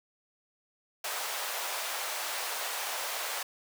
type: high-pass noise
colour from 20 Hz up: pink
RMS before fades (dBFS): -35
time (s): 1.04-3.43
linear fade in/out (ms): 5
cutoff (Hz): 600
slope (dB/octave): 24
effects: none

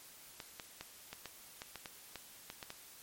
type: clicks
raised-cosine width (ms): 0.2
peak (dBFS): -26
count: 12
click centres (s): 0.402 / 0.598 / 0.81 / 1.13 / 1.257 / 1.619 / 1.757 / 1.858 / 2.157 / 2.501 / 2.628 / 2.704
effects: white hiss -56 dBFS RMS until 3.02 s + MP3 64 kbps

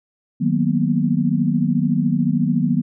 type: chord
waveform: sine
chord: B major seventh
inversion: first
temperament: equal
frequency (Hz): 155.56 / 185 / 233.1 / 246.9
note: D#3 / F#3 / A#3 / B3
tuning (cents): 0 / 0 / 0 / 0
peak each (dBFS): -21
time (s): 0.4-2.82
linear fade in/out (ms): 20
effects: none

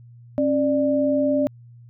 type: tone pair together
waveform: sine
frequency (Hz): 270.7 / 592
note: C#4 / D5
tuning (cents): -41 / +14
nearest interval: octave + major second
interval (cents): 1355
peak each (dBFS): -20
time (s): 0.38-1.47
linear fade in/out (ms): 0
effects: added 119 Hz sine -43 dBFS peak until 1.89 s

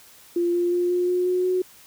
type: tone with pitch steps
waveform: sine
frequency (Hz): 346.3 / 349.7 / 353.2 / 356.7 / 360.2 / 363.7 / 367.3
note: F4 / F4 / F4 / F4 / F#4 / F#4 / F#4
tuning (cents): -15 / +2 / +20 / +37 / -46 / -30 / -13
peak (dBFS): -19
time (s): 0.36-1.62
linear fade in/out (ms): 5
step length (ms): 180
effects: white hiss -50 dBFS RMS until 1.86 s

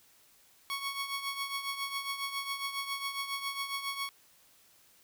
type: tone with tremolo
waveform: 15% pulse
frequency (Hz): 1108.7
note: C#6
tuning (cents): 0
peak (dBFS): -25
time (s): 0.7-4.09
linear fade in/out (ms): 0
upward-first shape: triangle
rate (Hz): 7.3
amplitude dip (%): 70
effects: white hiss -63 dBFS RMS until 5.03 s

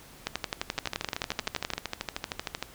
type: two click trains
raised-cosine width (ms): 0.2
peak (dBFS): -11 / -13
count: 18 / 25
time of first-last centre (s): 0.27-1.736 / 0.78-2.626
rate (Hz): 11.6 / 13
effects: pink hiss -51 dBFS RMS until 2.74 s

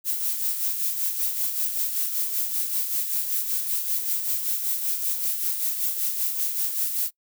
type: noise with tremolo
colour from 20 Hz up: violet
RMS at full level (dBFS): -24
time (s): 0.04-7.11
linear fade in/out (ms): 50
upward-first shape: sine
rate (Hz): 5.2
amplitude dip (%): 50
effects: noise-tail reverb RT60 0.1 s tail -23 dB re dry

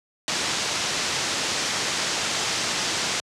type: low-pass noise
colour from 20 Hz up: white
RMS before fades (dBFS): -26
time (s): 0.28-3.2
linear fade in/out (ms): 0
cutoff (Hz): 6900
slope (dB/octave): 24
effects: high-pass 100 Hz 12 dB/octave + low-pass 11000 Hz 12 dB/octave

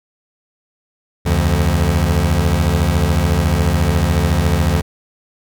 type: beating tone pair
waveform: 25% pulse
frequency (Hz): 73.42 / 87.42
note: D2 / F2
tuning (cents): 0 / +2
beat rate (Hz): 14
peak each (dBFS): -12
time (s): 1.25-4.82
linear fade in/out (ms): 20
effects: none

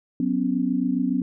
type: chord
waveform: sine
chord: F# suspended fourth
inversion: none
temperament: equal with one note detuned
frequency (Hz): 185 / 250 / 277.2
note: F#3 / B3 / C#4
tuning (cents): 0 / +21 / 0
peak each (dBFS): -27 / -23 / -25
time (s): 0.2-1.22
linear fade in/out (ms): 2
effects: none

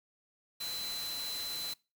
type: tone in noise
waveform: sine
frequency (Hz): 4050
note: B7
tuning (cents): +43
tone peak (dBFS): -37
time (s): 0.6-1.74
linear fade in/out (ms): 10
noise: white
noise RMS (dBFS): -42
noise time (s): 0.6-1.74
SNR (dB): +2
effects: noise-tail reverb RT60 0.3 s tail -24 dB re dry

